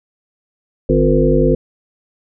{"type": "harmonic tone with a mistuned harmonic", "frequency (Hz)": 50.7, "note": "G#1", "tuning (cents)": -41, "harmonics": [1, 3, 5, 7, 9, 10], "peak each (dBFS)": [-17, -17, -17, -17, -17, -17], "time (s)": [0.89, 1.55], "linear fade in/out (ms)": 5, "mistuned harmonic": 5, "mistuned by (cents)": 28, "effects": []}